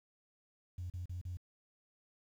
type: tone bursts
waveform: sine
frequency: 89.2 Hz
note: F2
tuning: 37 cents sharp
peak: -38 dBFS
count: 4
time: 0.78-1.371 s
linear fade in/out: 5 ms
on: 120 ms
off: 37 ms
effects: tanh soft clip ceiling -34 dBFS + 11-bit